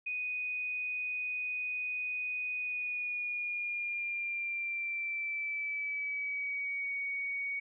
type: tone with pitch glide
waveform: sine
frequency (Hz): 2487 to 2241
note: D#7 to C#7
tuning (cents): -1 to +18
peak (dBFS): -33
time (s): 0.06-7.6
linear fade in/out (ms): 10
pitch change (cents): -181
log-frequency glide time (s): 2.56-6.91
effects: none